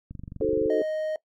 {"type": "click train", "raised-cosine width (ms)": 5, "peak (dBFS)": -26, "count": 14, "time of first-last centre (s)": [0.11, 0.659], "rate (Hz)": 23.7}
{"type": "chord", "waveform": "sine", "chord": "D# diminished seventh", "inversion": "none", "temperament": "equal", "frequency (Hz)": [311.1, 370, 440, 523.3], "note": ["D#4", "F#4", "A4", "C5"], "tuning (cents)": [0, 0, 0, 0], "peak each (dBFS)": [-29, -29, -23, -29], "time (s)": [0.41, 0.82], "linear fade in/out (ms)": 2}
{"type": "tone", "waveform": "triangle", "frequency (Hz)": 622.3, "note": "D#5", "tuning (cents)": 0, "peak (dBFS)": -24, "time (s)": [0.7, 1.16], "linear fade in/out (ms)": 2}
{"effects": ["noise-tail reverb RT60 0.1 s tail -20 dB re dry"]}